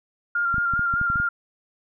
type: tone with vibrato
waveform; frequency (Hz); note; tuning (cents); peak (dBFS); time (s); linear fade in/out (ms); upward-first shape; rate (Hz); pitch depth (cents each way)
sine; 1396.9; F6; 0; -20; 0.35-1.29; 5; square; 4.9; 19
type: clicks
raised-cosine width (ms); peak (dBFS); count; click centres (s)
5; -19; 9; 0.543 / 0.582 / 0.737 / 0.794 / 0.939 / 1.014 / 1.101 / 1.158 / 1.2
effects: none